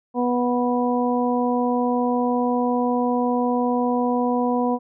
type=harmonic tone; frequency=245.4 Hz; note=B3; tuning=11 cents flat; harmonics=1 / 2 / 3 / 4; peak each=-21 / -24 / -26 / -27 dBFS; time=0.14-4.79 s; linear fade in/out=50 ms; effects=none